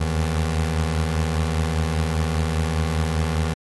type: beating tone pair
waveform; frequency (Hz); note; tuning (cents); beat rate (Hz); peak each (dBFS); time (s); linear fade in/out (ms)
25% pulse; 79 / 84; D#2 / E2; +27 / +33; 5; -17 / -25; 0-3.54; 10
effects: AAC 32 kbps